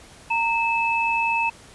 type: tone pair together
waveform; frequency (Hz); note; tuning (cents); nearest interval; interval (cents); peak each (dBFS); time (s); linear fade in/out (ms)
sine; 922.4 / 2609; A#5 / E7; -19 / -18; octave + tritone; 1801; -22; 0.3-1.5; 10
effects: pink hiss -47 dBFS RMS until 1.74 s + resampled to 24000 Hz